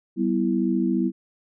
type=chord; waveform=sine; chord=E minor; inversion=first; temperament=equal with one note detuned; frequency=192.52 / 246.9 / 329.6 Hz; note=G3 / B3 / E4; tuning=-31 / 0 / 0 cents; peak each=-24 dBFS; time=0.16-1.12 s; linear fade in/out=50 ms; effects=none